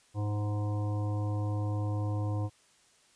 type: harmonic tone with a mistuned harmonic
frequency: 103.83 Hz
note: G#2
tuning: in tune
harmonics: 1 / 3 / 5 / 7 / 9 / 10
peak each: -29 / -39 / -43 / -46 / -48 / -49 dBFS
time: 0.14-2.5 s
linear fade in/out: 50 ms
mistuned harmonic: 7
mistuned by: +22 cents
effects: white hiss -64 dBFS RMS until 3.15 s + resampled to 22050 Hz